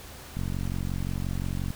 click train, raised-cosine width 5 ms, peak -19 dBFS, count 62, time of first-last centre 0.37-1.705 s, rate 45.7 Hz, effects added 78 Hz sine -49 dBFS peak until 1.75 s + pink hiss -45 dBFS RMS until 1.75 s

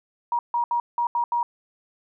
sine tone bursts at uneven times, 951 Hz, A#5, 34 cents sharp, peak -20 dBFS, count 6, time 0.32-0.39 / 0.54-0.64 / 0.71-0.8 / 0.98-1.07 / 1.15-1.24 / 1.32-1.43 s, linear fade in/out 2 ms, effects none

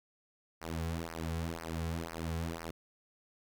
sawtooth tone with flanger, 82.41 Hz, E2, in tune, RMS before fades -38 dBFS, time 0.61-2.71 s, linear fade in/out 10 ms, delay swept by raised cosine 0.27 to 3.37 ms, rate 2 Hz, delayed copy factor -0.95, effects none

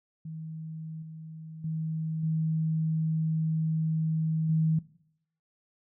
sine tone with level steps, 159.2 Hz, D#3, 40 cents sharp, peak -36 / -40 / -29 / -25 / -22 dBFS, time 0.25-4.79 s, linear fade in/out 5 ms, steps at 1.02 / 1.64 / 2.23 / 4.49 s, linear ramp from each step 5 ms, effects noise-tail reverb RT60 0.7 s tail -19 dB re dry

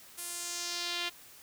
sawtooth tone with band-pass filter sweep, 348.2 Hz, F4, 5 cents flat, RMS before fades -37 dBFS, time 0.17-1.1 s, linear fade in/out 20 ms, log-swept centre 11000 to 3100 Hz, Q 1.9, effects white hiss -54 dBFS RMS until 1.42 s

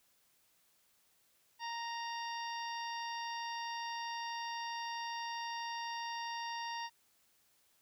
harmonic tone with a mistuned harmonic, 932.3 Hz, A#5, in tune, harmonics 1 / 2 / 3 / 4 / 5 / 6, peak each -40 / -46 / -49 / -53 / -51 / -51 dBFS, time 1.59-6.9 s, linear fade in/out 50 ms, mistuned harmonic 4, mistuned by -43 cents, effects white hiss -72 dBFS RMS until 7.81 s

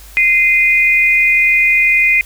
sine tone pair together, 2077 / 2465 Hz, C7 / D#7, -13 / -17 cents, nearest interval minor third, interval 296 cents, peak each -11 dBFS, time 0.17-2.21 s, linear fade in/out 0 ms, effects added 50 Hz sine -36 dBFS peak until 2.25 s + white hiss -40 dBFS RMS until 2.25 s

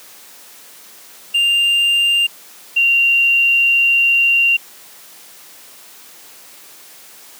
triangle / sine tone pair in turn, 2794 / 2767 Hz, F7 / F7, 0 / -17 cents, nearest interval unison, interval 17 cents, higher first, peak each -10 dBFS, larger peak neither, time 1.34-2.27 / 2.76-4.57 s, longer second, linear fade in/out 10 ms, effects white hiss -41 dBFS RMS until 7.39 s + high-pass 200 Hz 12 dB/octave

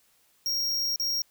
square tone with dropouts, 5588 Hz, F8, in tune, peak -26 dBFS, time 0.46-1.22 s, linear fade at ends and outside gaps 1 ms, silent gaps 0.96-0.998 s, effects white hiss -65 dBFS RMS until 1.3 s

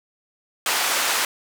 pink band-pass noise, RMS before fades -22 dBFS, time 0.66-1.25 s, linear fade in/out 2 ms, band 830 to 13000 Hz, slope 12 dB/octave, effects none

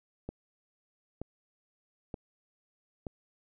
click train, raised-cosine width 2 ms, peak -24 dBFS, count 4, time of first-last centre 0.29-3.068 s, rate 1.08 Hz, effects none

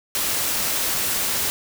white noise, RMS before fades -23 dBFS, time 0.15-1.5 s, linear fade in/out 0 ms, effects none

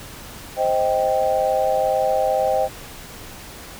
sine chord, C minor, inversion none, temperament equal with one note detuned, 523.3 / 625.5 / 784 Hz, C5 / Eb5 / G5, 0 / +9 / 0 cents, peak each -21 dBFS, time 0.56-2.69 s, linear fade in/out 50 ms, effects pink hiss -38 dBFS RMS until 3.79 s

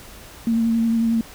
sine tone with vibrato, 228.5 Hz, A#3, 34 cents flat, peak -16 dBFS, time 0.47-1.21 s, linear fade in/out 2 ms, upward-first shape triangle, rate 11 Hz, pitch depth 24 cents each way, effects added 50 Hz sine -49 dBFS peak until 1.34 s + pink hiss -42 dBFS RMS until 1.34 s

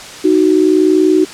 sine tone pair together, 311.1 / 371.5 Hz, D#4 / F#4, 0 / +7 cents, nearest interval minor third, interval 307 cents, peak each -10 dBFS, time 0.24-1.25 s, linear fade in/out 10 ms, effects white hiss -30 dBFS RMS until 1.33 s + low-pass 7000 Hz 12 dB/octave

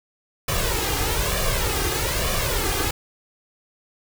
pink noise with flanger, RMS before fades -23 dBFS, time 0.48-2.91 s, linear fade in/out 5 ms, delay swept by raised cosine 1.7 to 2.49 ms, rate 1.1 Hz, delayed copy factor +0.7, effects none

